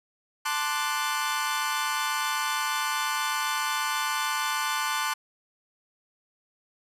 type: chord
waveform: sawtooth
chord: D dominant seventh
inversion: second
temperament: equal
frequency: 880 / 1046.5 / 1174.7 / 1480 Hz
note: A5 / C6 / D6 / F#6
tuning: 0 / 0 / 0 / 0 cents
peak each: -28 dBFS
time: 0.45-5.14 s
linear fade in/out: 10 ms
effects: resampled to 32000 Hz

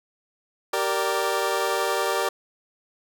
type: chord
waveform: 20% pulse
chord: G minor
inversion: none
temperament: equal with one note detuned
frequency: 387.9 / 466.2 / 587.3 Hz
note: G4 / Bb4 / D5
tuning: -18 / 0 / 0 cents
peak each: -22 dBFS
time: 0.73-2.29 s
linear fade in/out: 5 ms
effects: none

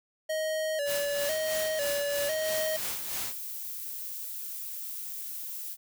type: tone with vibrato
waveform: square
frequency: 600 Hz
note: D5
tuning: 37 cents sharp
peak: -29 dBFS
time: 0.29-2.77 s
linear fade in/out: 10 ms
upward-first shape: square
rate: 1 Hz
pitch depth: 80 cents each way
type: noise with tremolo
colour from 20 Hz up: white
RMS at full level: -34 dBFS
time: 0.85-3.35 s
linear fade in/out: 50 ms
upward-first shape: sine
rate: 3.1 Hz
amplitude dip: 60%
type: noise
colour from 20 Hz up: violet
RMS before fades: -38 dBFS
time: 2.53-5.77 s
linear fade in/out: 50 ms
effects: none

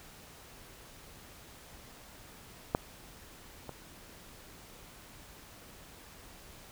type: clicks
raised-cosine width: 1 ms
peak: -12 / -27 dBFS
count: 2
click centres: 2.749 / 3.693 s
effects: pink hiss -53 dBFS RMS until 6.71 s

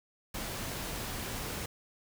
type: noise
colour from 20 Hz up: pink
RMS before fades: -38 dBFS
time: 0.34-1.66 s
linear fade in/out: 5 ms
effects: none

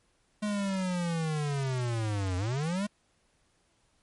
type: linear two-way sweep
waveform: square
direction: down then up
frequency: 212 to 88.8 to 212 Hz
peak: -29 dBFS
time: 0.42-2.87 s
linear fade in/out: 10 ms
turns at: 2.37 s
effects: pink hiss -70 dBFS RMS until 4.02 s + MP3 48 kbps

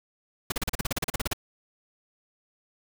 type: noise bursts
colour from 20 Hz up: pink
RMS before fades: -27 dBFS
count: 15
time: 0.5-1.333 s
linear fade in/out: 5 ms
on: 21 ms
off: 37 ms
effects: none

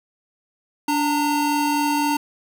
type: tone pair together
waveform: square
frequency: 290.2 / 914.4 Hz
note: D4 / A#5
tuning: -21 / -34 cents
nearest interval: octave + minor sixth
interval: 1987 cents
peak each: -22 dBFS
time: 0.88-2.17 s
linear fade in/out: 5 ms
effects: none

